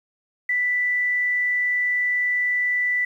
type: tone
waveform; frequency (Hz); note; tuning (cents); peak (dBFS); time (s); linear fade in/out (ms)
sine; 1978; B6; +2; -19; 0.49-3.05; 5
effects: 9-bit